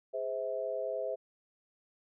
sine chord, Ab augmented, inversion none, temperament just, 415.3 / 519.1 / 648.9 Hz, Ab4 / C5 / E5, 0 / -14 / -27 cents, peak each -40 / -36 / -36 dBFS, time 0.13-1.16 s, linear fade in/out 20 ms, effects none

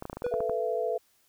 clicks, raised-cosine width 1 ms, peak -22 dBFS, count 10, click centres 0.024 / 0.054 / 0.098 / 0.13 / 0.17 / 0.221 / 0.265 / 0.34 / 0.405 / 0.496 s
triangle tone with exponential decay, 488.4 Hz, B4, 19 cents flat, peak -22 dBFS, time 0.24-0.47 s, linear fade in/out 5 ms, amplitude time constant 48 ms
sine chord, A suspended second, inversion none, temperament equal with one note detuned, 440 / 493.9 / 673.5 Hz, A4 / B4 / E5, 0 / 0 / +37 cents, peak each -31 dBFS, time 0.31-0.98 s, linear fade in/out 10 ms
effects white hiss -67 dBFS RMS until 1.28 s

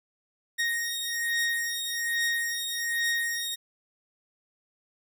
sawtooth beating tone pair, 1864.7 / 1865.9 Hz, A#6 / A#6, 0 / +1 cents, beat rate 1.2 Hz, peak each -26 / -27 dBFS, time 0.58-3.56 s, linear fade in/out 20 ms, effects none

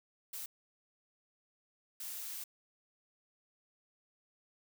blue noise bursts at uneven times, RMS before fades -43 dBFS, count 2, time 0.33-0.46 / 2-2.44 s, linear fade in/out 5 ms, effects none

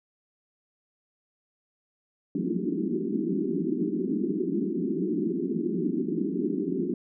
white band-pass noise, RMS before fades -28 dBFS, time 2.35-6.94 s, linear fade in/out 2 ms, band 170 to 390 Hz, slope 96 dB/octave, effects none

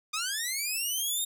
10% pulse linear sweep, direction up, 1202 to 3729 Hz, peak -21 dBFS, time 0.13-1.25 s, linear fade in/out 10 ms, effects none

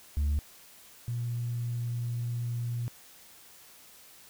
sine tone pair in turn, 72.9 / 119.33 Hz, D2 / A#2, -12 / +41 cents, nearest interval major sixth, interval 853 cents, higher second, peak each -22 / -29 dBFS, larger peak first, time 0.17-0.39 / 1.08-2.88 s, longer second, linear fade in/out 0 ms, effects tanh soft clip ceiling -24 dBFS + white hiss -54 dBFS RMS until 4.29 s

